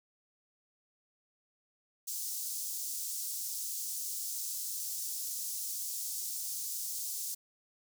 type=high-pass noise; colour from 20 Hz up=pink; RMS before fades=-38 dBFS; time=2.07-7.35 s; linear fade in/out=10 ms; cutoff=5700 Hz; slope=24 dB/octave; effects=none